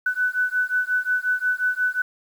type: beating tone pair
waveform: sine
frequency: 1493 / 1498.6 Hz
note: F#6 / F#6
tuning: +15 / +22 cents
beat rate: 5.6 Hz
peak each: -23 dBFS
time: 0.06-2.02 s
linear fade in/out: 5 ms
effects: 8-bit